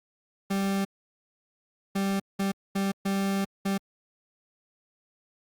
40% pulse tone bursts at uneven times, 196 Hz, G3, in tune, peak -24 dBFS, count 6, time 0.5-0.85 / 1.95-2.2 / 2.39-2.52 / 2.75-2.92 / 3.05-3.45 / 3.65-3.78 s, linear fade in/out 10 ms, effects Opus 48 kbps

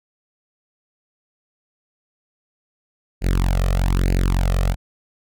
sawtooth tone with flanger, 45.37 Hz, F#1, 33 cents flat, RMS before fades -18 dBFS, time 3.21-4.76 s, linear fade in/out 50 ms, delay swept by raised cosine 0.43 to 1.63 ms, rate 1.1 Hz, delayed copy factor +1, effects none

